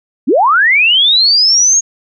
sine linear sweep, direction up, 199.8 to 6645 Hz, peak -6 dBFS, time 0.27-1.81 s, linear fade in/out 20 ms, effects none

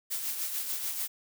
blue noise with tremolo, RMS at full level -32 dBFS, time 0.1-1.08 s, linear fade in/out 20 ms, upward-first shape sine, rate 6.8 Hz, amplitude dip 45%, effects none

